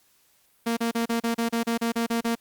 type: tone bursts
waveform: sawtooth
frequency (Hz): 231.7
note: A#3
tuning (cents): -10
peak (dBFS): -19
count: 12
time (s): 0.66-2.354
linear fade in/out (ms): 10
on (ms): 110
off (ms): 34
effects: white hiss -63 dBFS RMS until 2.4 s + Opus 48 kbps